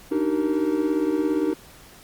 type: chord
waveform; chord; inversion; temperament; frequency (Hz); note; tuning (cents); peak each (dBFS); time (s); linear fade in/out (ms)
triangle; Eb major seventh; third; equal with one note detuned; 293.7 / 311.1 / 383 / 466.2; D4 / Eb4 / G4 / Bb4; 0 / 0 / -40 / 0; -25 / -21 / -25 / -27; 0.11-1.54; 10
effects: pink hiss -48 dBFS RMS until 2.03 s + Opus 48 kbps